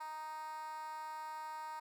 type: tone with high-pass filter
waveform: 10% pulse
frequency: 311.1 Hz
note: D#4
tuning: in tune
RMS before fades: -45 dBFS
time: 0-1.8 s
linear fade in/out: 10 ms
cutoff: 970 Hz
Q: 7.1
effects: none